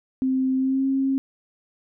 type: tone with pitch glide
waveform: sine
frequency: 261.6 to 269 Hz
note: C4 to C4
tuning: 0 to +48 cents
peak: -19 dBFS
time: 0.22-1.18 s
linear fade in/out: 0 ms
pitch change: +48 cents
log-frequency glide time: 0.56-0.85 s
effects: none